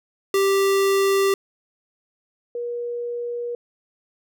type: tone pair in turn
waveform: square / sine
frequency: 392 / 478.5 Hz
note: G4 / A#4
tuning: 0 / +45 cents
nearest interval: minor third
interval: 345 cents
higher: second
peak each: -17 / -25 dBFS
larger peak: first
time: 0.34-1.34 / 2.55-3.55 s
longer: neither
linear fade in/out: 2 ms
effects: none